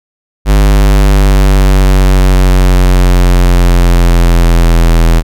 square exponential sweep, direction down, 50.4 to 41.29 Hz, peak -4 dBFS, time 0.45-5.23 s, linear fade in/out 50 ms, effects none

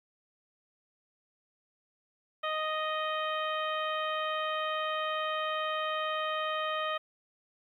harmonic tone, 622.3 Hz, D#5, in tune, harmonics 1 / 2 / 3 / 4 / 5 / 6, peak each -35 / -33 / -39 / -43 / -40 / -47 dBFS, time 2.43-6.98 s, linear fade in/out 10 ms, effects 11-bit

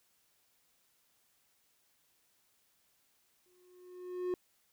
triangle tone with exponential growth, 361.6 Hz, F#4, 40 cents flat, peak -28 dBFS, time 3.46-4.34 s, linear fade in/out 1 ms, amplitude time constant 190 ms, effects white hiss -73 dBFS RMS until 4.72 s

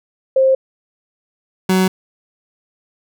sine / 30% pulse tone pair in turn, 529 / 187.03 Hz, C5 / F#3, +19 / +19 cents, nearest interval octave + tritone, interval 1800 cents, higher first, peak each -9 dBFS, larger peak neither, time 0.36-0.55 / 1.69-1.88 s, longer neither, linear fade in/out 5 ms, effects none

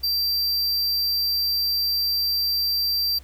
square tone, 4700 Hz, D8, 1 cent sharp, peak -21 dBFS, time 0.03-3.19 s, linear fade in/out 10 ms, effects added 67 Hz sine -43 dBFS peak until 3.23 s + pink hiss -54 dBFS RMS until 3.23 s

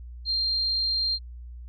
sine tone, 4186 Hz, C8, in tune, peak -23 dBFS, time 0.25-1.19 s, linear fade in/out 50 ms, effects added 60 Hz sine -38 dBFS peak until 1.68 s

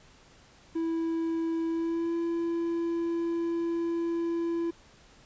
triangle tone with pitch glide, 328.7 to 336.6 Hz, E4 to E4, -5 to +36 cents, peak -25 dBFS, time 0.75-4.71 s, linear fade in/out 10 ms, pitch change +41 cents, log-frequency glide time 1.68-2.16 s, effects pink hiss -57 dBFS RMS until 5.25 s + resampled to 16000 Hz

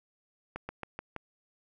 slowing click train, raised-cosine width 0.5 ms, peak -22 dBFS, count 5, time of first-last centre 0.56-1.163 s, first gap 130 ms, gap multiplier 1.1, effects none

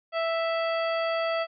harmonic tone, 659.3 Hz, E5, in tune, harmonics 1 / 2 / 3 / 4 / 5 / 7, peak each -26 / -32 / -36 / -38 / -40 / -43 dBFS, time 0.12-1.47 s, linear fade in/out 50 ms, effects none

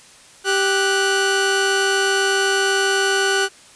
sawtooth tone pair together, 391.5 / 1478 Hz, G4 / F#6, -2 / -2 cents, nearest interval octave + major seventh, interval 2300 cents, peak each -15 dBFS, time 0.44-3.49 s, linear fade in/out 50 ms, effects white hiss -46 dBFS RMS until 3.75 s + resampled to 22050 Hz

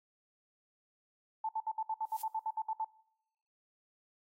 sine tone bursts, 880 Hz, A5, in tune, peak -32 dBFS, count 13, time 1.44-2.846 s, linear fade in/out 5 ms, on 50 ms, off 63 ms
violet noise with exponential growth, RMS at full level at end -41 dBFS, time 2.02-2.22 s, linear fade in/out 1 ms, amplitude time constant 43 ms
effects noise-tail reverb RT60 0.8 s tail -20 dB re dry + AAC 48 kbps

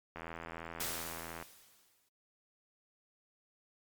click train, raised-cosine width 0.5 ms, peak -28 dBFS, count 106, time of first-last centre 0.16-1.425 s, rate 83 Hz
white noise with exponential decay, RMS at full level -36 dBFS, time 0.8-2.09 s, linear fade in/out 5 ms, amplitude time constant 280 ms
effects MP3 96 kbps

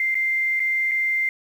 sine tone with dropouts, 2093 Hz, C7, in tune, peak -19 dBFS, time 0-1.29 s, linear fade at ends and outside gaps 2 ms, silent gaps 0.145-0.152 / 0.596-0.601 / 0.913-0.916 s, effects 8-bit

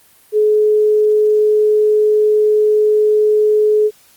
sine tone, 425.3 Hz, G#4, 41 cents sharp, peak -9 dBFS, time 0.32-3.91 s, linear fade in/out 50 ms, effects white hiss -49 dBFS RMS until 4.16 s + Opus 32 kbps

